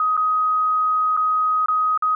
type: tone with dropouts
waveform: sine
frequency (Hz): 1257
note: D#6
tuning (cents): +17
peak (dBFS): -16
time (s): 0-2.15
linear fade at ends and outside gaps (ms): 2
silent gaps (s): 0.168-0.175 / 1.167-1.173 / 1.66-1.684 / 1.976-2.023
effects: none